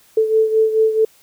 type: beating tone pair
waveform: sine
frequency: 439.1 / 443.7 Hz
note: A4 / A4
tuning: -4 / +14 cents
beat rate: 4.6 Hz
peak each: -13 / -19 dBFS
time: 0.17-1.05 s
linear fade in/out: 5 ms
effects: white hiss -52 dBFS RMS until 1.22 s